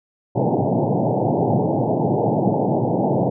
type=band-pass noise; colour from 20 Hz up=pink; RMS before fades=-19 dBFS; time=0.35-3.3 s; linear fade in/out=10 ms; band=110 to 880 Hz; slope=96 dB/octave; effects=none